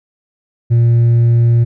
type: tone with hard clipping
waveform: triangle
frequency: 117.6 Hz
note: A#2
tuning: 16 cents sharp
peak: -6 dBFS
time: 0.7-1.65 s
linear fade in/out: 20 ms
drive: 1 dB
effects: none